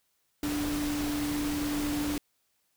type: tone in noise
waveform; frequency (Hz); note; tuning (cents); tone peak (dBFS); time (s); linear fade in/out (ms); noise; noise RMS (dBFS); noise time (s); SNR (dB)
sine; 293.7; D4; 0; -29; 0.43-2.18; 2; pink; -36; 0.43-2.18; +4
effects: white hiss -74 dBFS RMS until 2.76 s